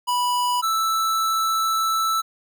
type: tone pair in turn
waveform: square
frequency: 983 / 1319 Hz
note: B5 / E6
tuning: -8 / +1 cents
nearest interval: perfect fourth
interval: 509 cents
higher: second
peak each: -20 / -20 dBFS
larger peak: neither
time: 0.07-0.62 / 0.62-2.22 s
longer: second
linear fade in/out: 20 ms
effects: none